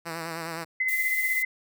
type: tone with vibrato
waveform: 5% pulse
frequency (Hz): 164.81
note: E3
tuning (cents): 0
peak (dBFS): -21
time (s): 0.05-0.65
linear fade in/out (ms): 20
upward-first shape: sine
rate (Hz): 9.7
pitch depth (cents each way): 46
type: tone with tremolo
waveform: sine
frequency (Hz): 2043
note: C7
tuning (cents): -42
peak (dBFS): -21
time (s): 0.8-1.45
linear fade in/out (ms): 5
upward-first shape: triangle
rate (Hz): 16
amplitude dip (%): 55
type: noise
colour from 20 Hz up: violet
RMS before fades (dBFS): -34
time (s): 0.88-1.43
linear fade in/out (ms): 10
effects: none